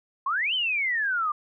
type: exponential two-way sweep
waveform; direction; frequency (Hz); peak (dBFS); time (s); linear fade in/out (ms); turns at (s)
sine; up then down; 1032 to 3136 to 1174; -23; 0.26-1.32; 5; 0.54
effects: none